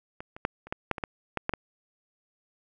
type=clicks; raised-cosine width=0.5 ms; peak=-23 / -27 / -10 / -30 / -15 / -10 / -20 / -14 / -13 / -11 / -14 dBFS; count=11; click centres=0.205 / 0.365 / 0.451 / 0.67 / 0.725 / 0.913 / 0.982 / 1.038 / 1.373 / 1.494 / 1.537 s; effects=none

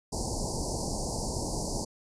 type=band-stop noise; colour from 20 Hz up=pink; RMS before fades=-32 dBFS; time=0.12-1.85 s; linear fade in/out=10 ms; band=970 to 4500 Hz; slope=96 dB/octave; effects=resampled to 22050 Hz

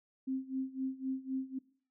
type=tone with tremolo; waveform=sine; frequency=263.7 Hz; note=C4; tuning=14 cents sharp; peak=-31 dBFS; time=0.27-1.59 s; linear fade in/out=10 ms; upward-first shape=sine; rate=3.9 Hz; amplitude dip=85%; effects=noise-tail reverb RT60 0.5 s tail -21 dB re dry

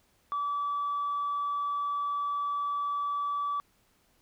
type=tone; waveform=sine; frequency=1152 Hz; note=D6; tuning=34 cents flat; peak=-27 dBFS; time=0.32-3.6 s; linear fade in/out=0 ms; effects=tanh soft clip ceiling -25 dBFS + pink hiss -68 dBFS RMS until 4.21 s

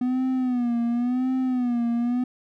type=tone with vibrato; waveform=triangle; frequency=246.9 Hz; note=B3; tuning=in tune; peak=-19 dBFS; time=0.01-2.24 s; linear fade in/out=5 ms; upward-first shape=sine; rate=0.93 Hz; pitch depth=88 cents each way; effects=none

